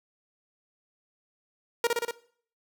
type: tone with echo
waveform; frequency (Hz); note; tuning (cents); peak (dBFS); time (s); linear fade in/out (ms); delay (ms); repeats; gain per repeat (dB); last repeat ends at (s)
sawtooth; 470; A#4; +14; -17; 1.84-1.87; 2; 60; 4; -2; 2.11
effects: noise-tail reverb RT60 0.5 s tail -18 dB re dry